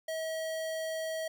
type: tone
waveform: square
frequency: 641 Hz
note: E5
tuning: 49 cents flat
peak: -34 dBFS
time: 0.08-1.28 s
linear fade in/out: 5 ms
effects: none